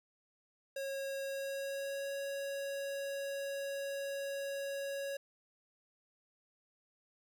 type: tone with pitch glide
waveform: square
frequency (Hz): 546 to 554.9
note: C#5 to C#5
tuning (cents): -26 to +2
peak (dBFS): -38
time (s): 0.76-5.17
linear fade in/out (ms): 5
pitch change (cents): +28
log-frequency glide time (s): 1.26-2.12
effects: none